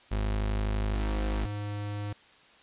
35% pulse tone, 52.1 Hz, G#1, 6 cents sharp, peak -25 dBFS, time 0.11-1.46 s, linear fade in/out 10 ms
square tone with pitch glide, 103.83 to 103.05 Hz, G#2 to G#2, 0 to -13 cents, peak -33 dBFS, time 0.94-2.13 s, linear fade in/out 5 ms, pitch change -13 cents, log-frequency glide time 1.25-1.73 s
effects white hiss -57 dBFS RMS until 2.62 s + resampled to 8000 Hz

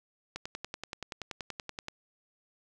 click train, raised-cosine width 0.2 ms, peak -20 dBFS, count 17, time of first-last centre 0.36-1.884 s, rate 10.5 Hz, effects none

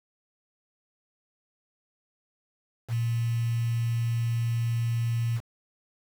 sine tone with quantisation, 116.54 Hz, A#2, in tune, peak -24 dBFS, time 2.88-5.41 s, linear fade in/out 50 ms, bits 7, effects none

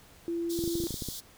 sine tone, 338.4 Hz, E4, 45 cents sharp, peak -29 dBFS, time 0.28-0.87 s, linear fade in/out 0 ms
pink high-pass noise, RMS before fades -40 dBFS, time 0.49-1.21 s, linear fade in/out 20 ms, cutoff 3300 Hz, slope 96 dB/octave
clicks, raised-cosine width 3 ms, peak -23 dBFS, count 10, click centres 0.59 / 0.639 / 0.677 / 0.754 / 0.802 / 0.838 / 0.907 / 0.942 / 1.022 / 1.087 s
effects pink hiss -56 dBFS RMS until 1.37 s

